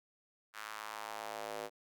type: tone with high-pass filter sweep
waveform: square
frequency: 53.7 Hz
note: A1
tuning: 41 cents flat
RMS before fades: -44 dBFS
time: 0.53-1.7 s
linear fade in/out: 50 ms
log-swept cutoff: 1400 to 490 Hz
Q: 2
effects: none